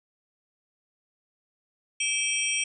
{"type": "tone cluster", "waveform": "sine", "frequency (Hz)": [2330, 2601, 3197, 5700, 8160], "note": ["D7", "E7", "G7", "F8", "C9"], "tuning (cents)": [-14, -24, 33, 34, -44], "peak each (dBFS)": -31, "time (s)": [2, 2.64], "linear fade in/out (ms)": 5, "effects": []}